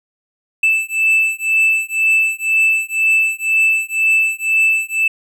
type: beating tone pair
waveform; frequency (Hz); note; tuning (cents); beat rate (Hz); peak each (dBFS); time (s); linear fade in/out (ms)
triangle; 2637 / 2639; E7 / E7; 0 / +1; 2; -14; 0.63-5.08; 5
effects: none